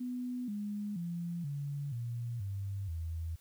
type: tone with pitch steps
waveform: sine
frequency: 248.4 / 206.5 / 171.63 / 142.67 / 118.59 / 98.58 / 81.94 Hz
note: B3 / G#3 / F3 / D3 / A#2 / G2 / E2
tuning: +10 / -10 / -30 / -50 / +30 / +10 / -10 cents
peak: -35 dBFS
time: 0-3.36 s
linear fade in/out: 10 ms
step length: 480 ms
effects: white hiss -66 dBFS RMS until 3.4 s